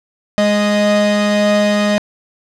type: tone pair together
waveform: 45% pulse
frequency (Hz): 207.7 / 621.4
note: G#3 / D#5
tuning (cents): 0 / -2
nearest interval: octave + perfect fifth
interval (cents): 1898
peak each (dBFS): -14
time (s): 0.38-1.98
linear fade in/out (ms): 0
effects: low-pass 6000 Hz 12 dB/octave